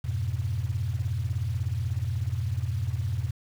sine chord, F diminished, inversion none, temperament equal, 87.31 / 103.83 / 123.47 Hz, F2 / Ab2 / Cb3, 0 / 0 / 0 cents, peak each -30 dBFS, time 0.04-3.31 s, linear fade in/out 10 ms, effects tanh soft clip ceiling -17 dBFS + 8-bit

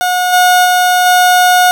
30% pulse tone with level steps, 725 Hz, F#5, 35 cents flat, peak -8 / -3 / -5 / -3 dBFS, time 0.01-1.71 s, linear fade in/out 0 ms, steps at 0.32 / 0.64 / 1.05 s, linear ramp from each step 20 ms, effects none

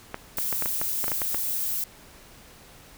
clicks, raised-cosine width 0.5 ms, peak -15 dBFS, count 11, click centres 0.144 / 0.385 / 0.527 / 0.623 / 0.659 / 0.815 / 1.042 / 1.081 / 1.118 / 1.218 / 1.346 s
violet noise, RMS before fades -28 dBFS, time 0.37-1.84 s, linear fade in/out 2 ms
effects pink hiss -50 dBFS RMS until 2.97 s

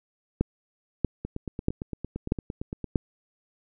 two click trains, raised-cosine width 3 ms, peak -19 / -9 dBFS, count 15 / 5, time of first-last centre 1.25-2.843 / 0.41-2.958 s, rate 8.79 / 1.57 Hz, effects none

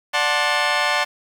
15% pulse chord, D dominant seventh, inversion none, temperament just, 587.3 / 734.2 / 881 / 1057.2 Hz, D5 / F#5 / A5 / C6, 0 / -14 / +2 / +18 cents, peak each -17 dBFS, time 0.13-1.05 s, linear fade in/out 20 ms, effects low-pass 6000 Hz 12 dB/octave + 7-bit

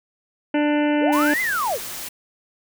harmonic tone, 295.9 Hz, D4, 13 cents sharp, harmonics 1 / 2 / 3 / 5 / 6 / 7 / 8 / 9 / 10, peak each -18 / -24 / -28 / -32 / -34 / -35 / -36 / -37 / -38 dBFS, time 0.54-1.34 s, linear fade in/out 5 ms
sine linear two-way sweep, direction up then down, 365.8 to 2093 to 365.8 Hz, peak -20 dBFS, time 1-1.79 s, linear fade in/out 50 ms, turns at 1.41 s
white noise, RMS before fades -32 dBFS, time 1.12-2.09 s, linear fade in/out 10 ms
effects none

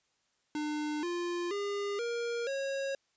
square tone with pitch steps, 300 / 348.6 / 405.1 / 470.8 / 547 Hz, D4 / F4 / G#4 / A#4 / C#5, +37 / -3 / -43 / +17 / -23 cents, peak -33 dBFS, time 0.55-2.95 s, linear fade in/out 2 ms, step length 480 ms, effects white hiss -75 dBFS RMS until 3.16 s + resampled to 16000 Hz

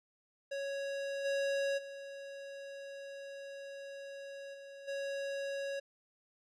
square tone with level steps, 554.4 Hz, C#5, in tune, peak -37 / -32 / -45 / -49 / -37 dBFS, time 0.51-5.8 s, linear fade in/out 10 ms, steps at 1.24 / 1.77 / 4.53 / 4.87 s, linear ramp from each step 20 ms, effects low-pass 6000 Hz 12 dB/octave

